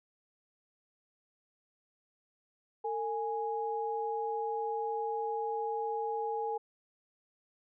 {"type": "tone pair together", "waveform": "sine", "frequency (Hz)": [451.6, 830.6], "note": ["A4", "G#5"], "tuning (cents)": [45, 0], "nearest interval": "major seventh", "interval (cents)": 1055, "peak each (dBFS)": [-35, -34], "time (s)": [2.84, 6.58], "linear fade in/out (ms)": 10, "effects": []}